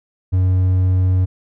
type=tone; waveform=triangle; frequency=92.5 Hz; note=F#2; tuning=in tune; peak=-10 dBFS; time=0.32-1.26 s; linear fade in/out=20 ms; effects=none